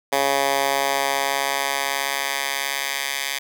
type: tone with high-pass filter sweep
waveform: 10% pulse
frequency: 138.5 Hz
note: C#3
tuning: 1 cent flat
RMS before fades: -23 dBFS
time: 0.12-3.39 s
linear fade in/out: 10 ms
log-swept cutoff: 570 to 2100 Hz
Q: 0.91
effects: none